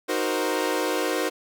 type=chord; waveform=sawtooth; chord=C half-diminished seventh; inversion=first; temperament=equal; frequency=311.1 / 370 / 466.2 / 523.3 Hz; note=Eb4 / Gb4 / Bb4 / C5; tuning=0 / 0 / 0 / 0 cents; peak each=-25 dBFS; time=0.08-1.3 s; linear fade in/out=20 ms; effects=none